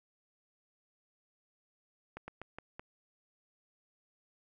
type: slowing click train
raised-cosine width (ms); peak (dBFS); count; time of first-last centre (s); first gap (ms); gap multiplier
0.5; -28; 5; 2.17-2.795; 110; 1.24
effects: none